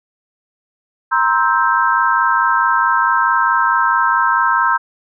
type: chord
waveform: sine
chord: C dominant seventh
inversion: third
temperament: just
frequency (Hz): 941.9 / 1046.5 / 1308.1 / 1569.8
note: Bb5 / C6 / E6 / G6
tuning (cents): +18 / 0 / -14 / +2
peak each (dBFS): -17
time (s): 1.11-4.78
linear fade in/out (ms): 20
effects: none